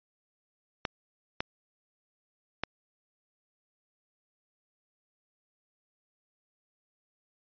clicks, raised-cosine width 0.3 ms, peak -13 dBFS, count 3, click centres 0.852 / 1.405 / 2.636 s, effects resampled to 11025 Hz

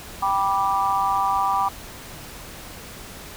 sine chord, G major, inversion none, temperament just, 784 / 980 / 1176 Hz, G5 / B5 / D6, 0 / -14 / +2 cents, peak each -23 dBFS, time 0.22-1.69 s, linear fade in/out 10 ms, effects pink hiss -39 dBFS RMS until 3.36 s

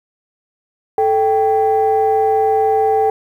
sine tone pair together, 437.7 / 784 Hz, A4 / G5, -9 / 0 cents, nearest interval minor seventh, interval 1009 cents, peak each -13 dBFS, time 0.98-3.1 s, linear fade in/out 2 ms, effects tanh soft clip ceiling -6 dBFS + 8-bit

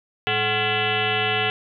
sine tone with frequency modulation, 1702 Hz, G#6, 42 cents sharp, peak -19 dBFS, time 0.27-1.5 s, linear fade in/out 0 ms, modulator 318 Hz, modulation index 4.7, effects none

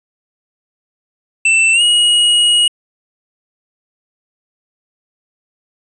square tone with pitch glide, 2669 to 2894 Hz, E7 to F#7, +21 to -39 cents, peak -9 dBFS, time 1.45-2.68 s, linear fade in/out 5 ms, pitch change +140 cents, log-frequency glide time 1.73-1.82 s, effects resampled to 22050 Hz

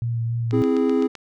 sine tone with vibrato, 116.4 Hz, A#2, 2 cents flat, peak -21 dBFS, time 0.02-0.62 s, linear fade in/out 0 ms, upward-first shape sine, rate 3.6 Hz, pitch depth 19 cents each way
click train, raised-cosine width 0.2 ms, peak -19 dBFS, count 6, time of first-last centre 0.51-1.153 s, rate 7.78 Hz
triangle chord, C augmented, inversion none, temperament equal, 261.6 / 329.6 / 415.3 Hz, C4 / E4 / G#4, 0 / 0 / 0 cents, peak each -18 / -22 / -19 dBFS, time 0.52-1.08 s, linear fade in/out 20 ms
effects none

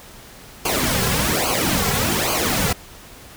pink noise with flanger, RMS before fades -20 dBFS, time 0.65-2.73 s, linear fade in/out 5 ms, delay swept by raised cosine 0.54 to 3.34 ms, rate 1.2 Hz, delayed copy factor -0.8, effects pink hiss -42 dBFS RMS until 3.36 s

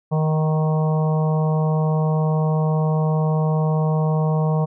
harmonic tone with a mistuned harmonic, 156.3 Hz, D#3, 8 cents sharp, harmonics 1 / 3 / 4 / 5 / 6 / 7, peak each -17 / -27 / -29 / -31 / -33 / -34 dBFS, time 0.11-4.66 s, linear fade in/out 20 ms, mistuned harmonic 5, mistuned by -22 cents, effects none

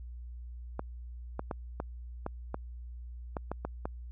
clicks, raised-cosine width 1 ms, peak -20 dBFS, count 10, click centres 0.794 / 1.394 / 1.512 / 1.801 / 2.264 / 2.544 / 3.368 / 3.516 / 3.65 / 3.855 s, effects added 60 Hz sine -41 dBFS peak until 4.11 s

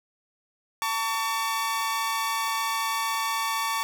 sawtooth tone pair together, 898.5 / 1132 Hz, A5 / C#6, +36 / +36 cents, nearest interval major third, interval 400 cents, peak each -25 / -24 dBFS, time 0.82-3.83 s, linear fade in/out 0 ms, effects none

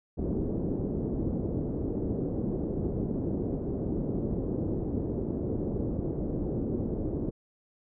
white low-pass noise, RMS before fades -31 dBFS, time 0.17-7.31 s, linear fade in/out 20 ms, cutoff 400 Hz, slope 24 dB/octave, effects none

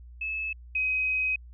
sine tone pair in turn, 2600 / 2526 Hz, E7 / D#7, -24 / +26 cents, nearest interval unison, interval 50 cents, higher first, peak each -29 / -24 dBFS, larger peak second, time 0.21-0.53 / 0.75-1.36 s, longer second, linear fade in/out 5 ms, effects added 60 Hz sine -44 dBFS peak until 1.53 s

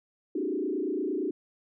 sine tone with frequency modulation, 339 Hz, E4, 49 cents sharp, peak -27 dBFS, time 0.35-1.31 s, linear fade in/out 5 ms, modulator 28.7 Hz, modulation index 2.3, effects none

